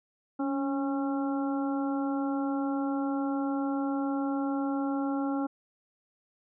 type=harmonic tone with a mistuned harmonic; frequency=272.7 Hz; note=C#4; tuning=28 cents flat; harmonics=1 / 2 / 3 / 4 / 5; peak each=-28 / -38 / -37 / -44 / -41 dBFS; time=0.39-5.47 s; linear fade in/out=10 ms; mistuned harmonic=1; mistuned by=+39 cents; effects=none